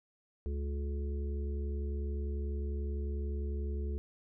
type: harmonic tone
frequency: 71.3 Hz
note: C#2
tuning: 49 cents sharp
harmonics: 1 / 3 / 5 / 6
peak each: -33 / -46 / -46 / -47 dBFS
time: 0.46-3.98 s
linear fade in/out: 0 ms
effects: none